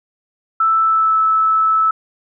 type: tone with pitch glide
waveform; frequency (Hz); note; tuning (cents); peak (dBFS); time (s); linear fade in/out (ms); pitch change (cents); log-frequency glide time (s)
sine; 1321 to 1307.3; E6 to E6; +3 to -15; -11; 0.6-1.91; 5; -18; 0.81-1.18
effects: none